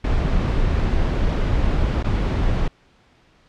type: noise with dropouts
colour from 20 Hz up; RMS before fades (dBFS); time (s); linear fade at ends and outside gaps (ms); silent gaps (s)
brown; -19; 0.04-2.68; 5; 2.028-2.042
effects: pink hiss -56 dBFS RMS until 3.48 s + low-pass 4000 Hz 12 dB/octave